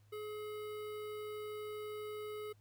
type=tone with notch filter; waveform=square; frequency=423.9 Hz; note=G#4; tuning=35 cents sharp; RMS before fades=-44 dBFS; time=0.12-2.53 s; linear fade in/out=10 ms; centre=6300 Hz; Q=0.85; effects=added 104 Hz sine -63 dBFS peak until 2.6 s + pink hiss -75 dBFS RMS until 2.6 s